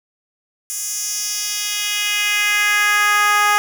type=tone with high-pass filter sweep; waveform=10% pulse; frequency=414.7 Hz; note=G#4; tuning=3 cents flat; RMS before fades=-18 dBFS; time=0.7-3.58 s; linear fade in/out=0 ms; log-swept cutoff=7900 to 950 Hz; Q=1.8; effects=none